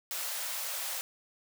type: high-pass noise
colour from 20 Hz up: white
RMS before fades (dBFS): -36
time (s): 0.11-1.01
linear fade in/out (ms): 0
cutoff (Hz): 490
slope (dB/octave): 96
effects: none